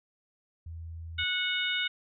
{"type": "tone", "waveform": "sine", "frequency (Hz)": 82.41, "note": "E2", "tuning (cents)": 0, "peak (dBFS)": -38, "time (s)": [0.66, 1.24], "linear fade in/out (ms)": 5}
{"type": "harmonic tone", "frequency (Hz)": 734, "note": "F#5", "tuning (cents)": -14, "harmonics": [2, 3, 4, 5], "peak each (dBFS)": [-33, -33, -33, -33], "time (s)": [1.18, 1.88], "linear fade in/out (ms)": 10}
{"effects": []}